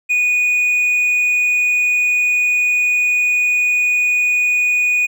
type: tone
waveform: triangle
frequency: 2468 Hz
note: D#7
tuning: 15 cents flat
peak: -11 dBFS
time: 0.09-5.07 s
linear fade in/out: 20 ms
effects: none